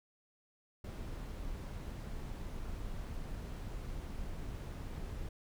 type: noise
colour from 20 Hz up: brown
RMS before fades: -42 dBFS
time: 0.84-5.29 s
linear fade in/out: 5 ms
effects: none